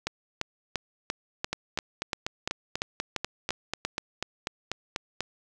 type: two click trains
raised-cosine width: 0.2 ms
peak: -12 / -11 dBFS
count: 16 / 12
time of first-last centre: 1.53-5.206 / 0.07-3.85 s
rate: 4.08 / 2.91 Hz
effects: none